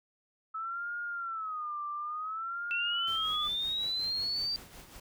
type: tone with vibrato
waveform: sine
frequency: 1295 Hz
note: E6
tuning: 31 cents flat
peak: -34 dBFS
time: 0.54-3.48 s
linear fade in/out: 10 ms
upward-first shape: sine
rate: 0.56 Hz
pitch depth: 160 cents each way
type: linear sweep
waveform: sine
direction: up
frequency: 2665 to 4690 Hz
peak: -30 dBFS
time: 2.71-4.56 s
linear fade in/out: 0 ms
type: noise with tremolo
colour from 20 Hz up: pink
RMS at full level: -49 dBFS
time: 3.07-5 s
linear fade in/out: 5 ms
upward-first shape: sine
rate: 5.4 Hz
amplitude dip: 50%
effects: none